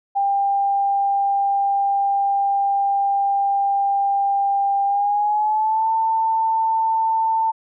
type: tone with pitch glide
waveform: sine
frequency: 796 to 893.5 Hz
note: G5 to A5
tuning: +26 to +26 cents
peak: -16 dBFS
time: 0.15-7.52 s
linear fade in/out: 20 ms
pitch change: +200 cents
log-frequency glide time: 4.85-5.9 s
effects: none